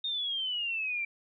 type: exponential sweep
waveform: sine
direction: down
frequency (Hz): 3701 to 2333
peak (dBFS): -30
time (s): 0.04-1.05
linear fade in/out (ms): 5
effects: none